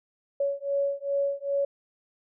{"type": "beating tone pair", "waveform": "sine", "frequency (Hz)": [559, 561.5], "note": ["C#5", "C#5"], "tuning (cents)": [14, 22], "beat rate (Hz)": 2.5, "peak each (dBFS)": -28, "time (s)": [0.4, 1.65], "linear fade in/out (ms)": 5, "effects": []}